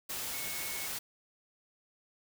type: tone in noise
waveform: sine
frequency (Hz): 2200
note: C#7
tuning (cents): -14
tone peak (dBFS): -44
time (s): 0.33-0.87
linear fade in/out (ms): 10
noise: white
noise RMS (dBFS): -38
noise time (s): 0.09-0.99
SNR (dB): -9
effects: none